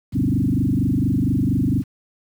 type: tone with frequency modulation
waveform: sine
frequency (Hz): 190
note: F#3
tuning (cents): +46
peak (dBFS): -16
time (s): 0.12-1.84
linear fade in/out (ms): 50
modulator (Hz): 24.3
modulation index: 4.2
effects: 8-bit